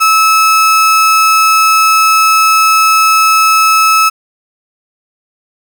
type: tone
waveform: 35% pulse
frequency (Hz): 1300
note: E6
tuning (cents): -24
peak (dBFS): -4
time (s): 0-4.1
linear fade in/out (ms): 20
effects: 7-bit